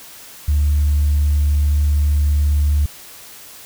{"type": "tone", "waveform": "sine", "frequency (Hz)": 73.42, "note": "D2", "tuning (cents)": 0, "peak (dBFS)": -11, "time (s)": [0.48, 2.86], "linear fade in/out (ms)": 5, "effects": ["tanh soft clip ceiling -9 dBFS", "white hiss -39 dBFS RMS until 3.65 s"]}